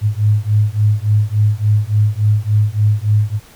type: beating tone pair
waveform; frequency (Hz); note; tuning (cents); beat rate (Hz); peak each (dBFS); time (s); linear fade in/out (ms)
sine; 103.83 / 107.33; G#2 / A2; 0 / -43; 3.5; -14; 0.01-3.4; 50
effects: pink hiss -44 dBFS RMS until 3.55 s